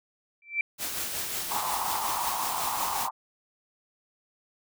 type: tone with exponential growth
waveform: sine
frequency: 2338 Hz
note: D7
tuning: 8 cents flat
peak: -20 dBFS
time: 0.42-0.61 s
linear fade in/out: 2 ms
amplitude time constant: 41 ms
type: noise with tremolo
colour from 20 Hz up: white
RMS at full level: -31 dBFS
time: 0.78-3.09 s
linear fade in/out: 50 ms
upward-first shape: triangle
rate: 5.5 Hz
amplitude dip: 40%
type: band-pass noise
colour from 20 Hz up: white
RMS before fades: -32 dBFS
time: 1.5-3.11 s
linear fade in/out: 20 ms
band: 790 to 1100 Hz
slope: 48 dB/octave
effects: none